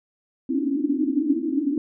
pink band-pass noise, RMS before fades -23 dBFS, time 0.49-1.78 s, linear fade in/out 2 ms, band 260 to 320 Hz, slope 96 dB/octave, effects none

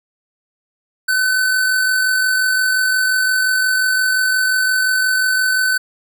square tone with amplitude modulation, 1515 Hz, F#6, 40 cents sharp, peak -13 dBFS, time 1.08-5.78 s, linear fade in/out 10 ms, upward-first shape sine, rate 45.7 Hz, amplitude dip 30%, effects none

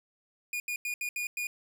45% pulse tone bursts at uneven times, 2442 Hz, D#7, 33 cents flat, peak -31 dBFS, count 6, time 0.53-0.6 / 0.68-0.76 / 0.85-0.94 / 1.01-1.09 / 1.16-1.27 / 1.37-1.47 s, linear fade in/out 2 ms, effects none

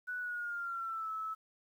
sine tone with pitch glide, 1480 to 1303.4 Hz, F#6 to E6, 0 to -20 cents, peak -36 dBFS, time 0.07-1.35 s, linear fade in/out 20 ms, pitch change -220 cents, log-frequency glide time 0.19-1.1 s, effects 11-bit

